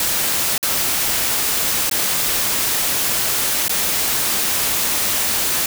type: noise with dropouts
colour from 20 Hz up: white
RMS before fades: -19 dBFS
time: 0-5.66 s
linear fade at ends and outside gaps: 2 ms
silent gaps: 0.579-0.628 / 1.897-1.912 / 3.682-3.694 s
effects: none